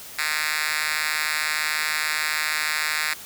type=tone with high-pass filter; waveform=5% pulse; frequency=153.4 Hz; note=D#3; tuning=24 cents flat; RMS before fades=-25 dBFS; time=0.18-3.14 s; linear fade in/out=10 ms; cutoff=2100 Hz; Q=1.6; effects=white hiss -40 dBFS RMS until 3.25 s